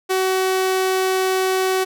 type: tone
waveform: sawtooth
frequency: 376.5 Hz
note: F#4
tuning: 30 cents sharp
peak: -13 dBFS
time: 0.09-1.85 s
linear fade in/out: 20 ms
effects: none